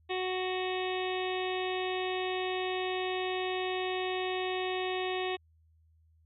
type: harmonic tone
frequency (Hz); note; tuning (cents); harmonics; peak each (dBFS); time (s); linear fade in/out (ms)
370; F#4; 0; 1 / 2 / 3 / 5 / 6 / 7 / 8 / 9 / 10; -33 / -37 / -43 / -42 / -45 / -42 / -45 / -47 / -44; 0.09-5.37; 20
effects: added 80 Hz sine -62 dBFS peak until 6.25 s